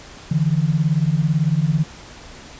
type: beating tone pair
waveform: sine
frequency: 146.5 / 164.5 Hz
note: D3 / E3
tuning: -4 / -3 cents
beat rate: 18 Hz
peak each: -18 dBFS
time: 0.31-1.84 s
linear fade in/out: 5 ms
effects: pink hiss -40 dBFS RMS until 2.59 s + resampled to 16000 Hz